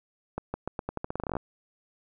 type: accelerating click train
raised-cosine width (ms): 1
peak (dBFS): -17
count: 17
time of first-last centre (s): 0.38-1.367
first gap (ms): 160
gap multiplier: 0.85
effects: none